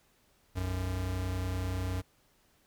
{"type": "tone pair together", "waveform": "square", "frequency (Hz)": [61.6, 92.3], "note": ["B1", "F#2"], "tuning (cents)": [-4, -4], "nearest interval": "perfect fifth", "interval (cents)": 700, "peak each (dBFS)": [-38, -33], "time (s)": [0.55, 2.02], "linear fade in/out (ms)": 20, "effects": ["pink hiss -68 dBFS RMS until 2.66 s"]}